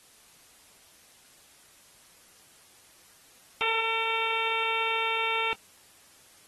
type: harmonic tone with a mistuned harmonic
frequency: 450 Hz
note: A4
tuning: 39 cents sharp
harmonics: 1 / 2 / 3 / 4 / 5 / 6 / 7 / 8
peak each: -35 / -32 / -33 / -42 / -32 / -31 / -38 / -37 dBFS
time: 3.61-5.53 s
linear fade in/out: 0 ms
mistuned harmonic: 5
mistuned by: +19 cents
effects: white hiss -57 dBFS RMS until 6.47 s + AAC 32 kbps